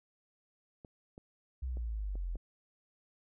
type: clicks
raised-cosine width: 2 ms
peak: -36 dBFS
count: 5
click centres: 0.848 / 1.179 / 1.771 / 2.155 / 2.356 s
type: exponential sweep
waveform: sine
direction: down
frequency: 66.1 to 41.2 Hz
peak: -34 dBFS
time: 1.62-2.37 s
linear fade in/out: 10 ms
effects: none